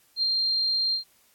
sine tone with ADSR envelope, 4186 Hz, C8, in tune, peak -20 dBFS, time 0.16-1.04 s, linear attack 68 ms, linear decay 8 ms, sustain -2 dB, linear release 110 ms, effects white hiss -62 dBFS RMS until 1.34 s + AAC 64 kbps

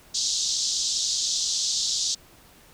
white band-pass noise, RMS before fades -26 dBFS, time 0.14-2.15 s, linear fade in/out 10 ms, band 3600 to 7000 Hz, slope 48 dB/octave, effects pink hiss -53 dBFS RMS until 2.73 s

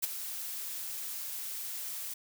blue noise with ADSR envelope, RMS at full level -28 dBFS, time 0.02-2.14 s, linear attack 20 ms, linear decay 16 ms, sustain -11 dB, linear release 7 ms, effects none

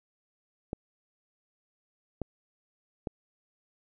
clicks, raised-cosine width 2 ms, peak -19 dBFS, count 3, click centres 0.731 / 2.217 / 3.072 s, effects none

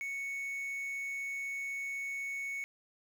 triangle tone with quantisation, 2216 Hz, C#7, 1 cent flat, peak -34 dBFS, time 0.01-2.64 s, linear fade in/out 0 ms, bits 9, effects none

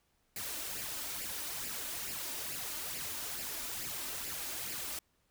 white noise with flanger, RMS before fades -40 dBFS, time 0.36-4.99 s, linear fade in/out 2 ms, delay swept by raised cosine 0.4 to 3.4 ms, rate 2.3 Hz, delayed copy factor +0.6, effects pink hiss -75 dBFS RMS until 5.3 s

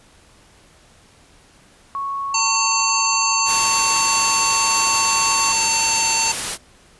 sine tone, 1106 Hz, C#6, 4 cents flat, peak -22 dBFS, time 1.95-5.52 s, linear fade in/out 0 ms
harmonic tone, 903 Hz, A5, 45 cents sharp, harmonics 1 / 3 / 5 / 7 / 8, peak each -23 / -23 / -23 / -23 / -23 dBFS, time 2.34-6.32 s, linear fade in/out 5 ms
white noise, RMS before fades -24 dBFS, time 3.45-6.58 s, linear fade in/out 50 ms
effects pink hiss -51 dBFS RMS until 6.99 s + resampled to 24000 Hz

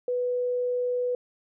sine tone, 493.9 Hz, B4, in tune, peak -24 dBFS, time 0.08-1.15 s, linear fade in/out 2 ms, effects none

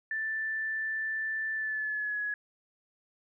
sine tone with pitch glide, 1765 to 1682.4 Hz, A6 to G#6, +5 to +22 cents, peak -30 dBFS, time 0.11-2.34 s, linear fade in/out 2 ms, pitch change -83 cents, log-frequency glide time 1.54-2.2 s, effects none

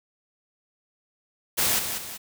white noise with echo, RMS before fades -23 dBFS, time 1.57-1.8 s, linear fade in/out 20 ms, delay 190 ms, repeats 2, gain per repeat -7 dB, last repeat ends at 2.18 s, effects none

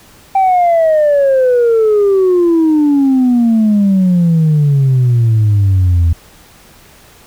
sine exponential sweep, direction down, 784 to 81.7 Hz, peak -5 dBFS, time 0.35-6.13 s, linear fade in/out 5 ms, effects tanh soft clip ceiling -5 dBFS + pink hiss -42 dBFS RMS until 7.26 s

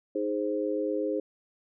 sine chord, Ab major, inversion second, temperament equal, 311.1 / 415.3 / 523.3 Hz, Eb4 / Ab4 / C5, 0 / 0 / 0 cents, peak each -31 dBFS, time 0.15-1.2 s, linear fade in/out 5 ms, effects none

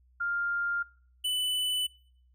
sine / square tone pair in turn, 1400 / 2991 Hz, F6 / F#7, +4 / +18 cents, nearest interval octave + minor second, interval 1314 cents, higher second, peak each -28 dBFS, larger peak neither, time 0.2-0.83 / 1.24-1.87 s, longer neither, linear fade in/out 10 ms, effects noise-tail reverb RT60 0.6 s tail -24 dB re dry + added 62 Hz sine -60 dBFS peak until 2.34 s

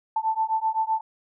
sine beating tone pair, 880 / 887.8 Hz, A5 / A5, 0 / +15 cents, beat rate 7.8 Hz, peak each -25 dBFS, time 0.16-1.01 s, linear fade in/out 5 ms, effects none

